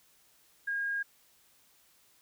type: tone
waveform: sine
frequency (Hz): 1626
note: G#6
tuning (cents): -37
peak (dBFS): -30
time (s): 0.67-1.03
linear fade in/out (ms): 10
effects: white hiss -65 dBFS RMS until 2.21 s